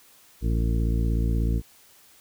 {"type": "harmonic tone", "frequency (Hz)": 56.5, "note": "A1", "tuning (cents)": 47, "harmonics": [1, 2, 3, 4, 5, 6, 8], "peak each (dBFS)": [-22, -28, -32, -34, -36, -38, -40], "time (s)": [0.41, 1.62], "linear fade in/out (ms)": 50, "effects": ["white hiss -55 dBFS RMS until 2.2 s"]}